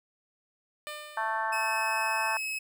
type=tone with exponential decay; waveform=10% pulse; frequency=600 Hz; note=D5; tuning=37 cents sharp; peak=-27 dBFS; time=0.87-1.93 s; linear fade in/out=0 ms; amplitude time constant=230 ms
type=harmonic tone; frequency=221.2 Hz; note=A3; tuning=9 cents sharp; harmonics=3 / 4 / 5 / 6 / 7 / 8; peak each=-38 / -31 / -34 / -42 / -35 / -37 dBFS; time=1.17-2.37 s; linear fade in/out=2 ms
type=tone; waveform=40% pulse; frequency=2572 Hz; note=E7; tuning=43 cents flat; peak=-30 dBFS; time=1.52-2.59 s; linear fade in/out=10 ms
effects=none